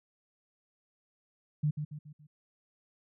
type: tone with echo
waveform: sine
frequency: 150 Hz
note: D3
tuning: 37 cents sharp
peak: -25 dBFS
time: 1.63-1.71 s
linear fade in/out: 10 ms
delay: 140 ms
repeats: 4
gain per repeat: -7 dB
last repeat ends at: 2.27 s
effects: none